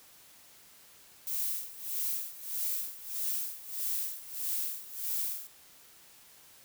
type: noise with tremolo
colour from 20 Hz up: violet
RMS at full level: -32 dBFS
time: 1.27-5.47 s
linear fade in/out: 0 ms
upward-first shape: sine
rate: 1.6 Hz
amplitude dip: 85%
effects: white hiss -57 dBFS RMS until 6.64 s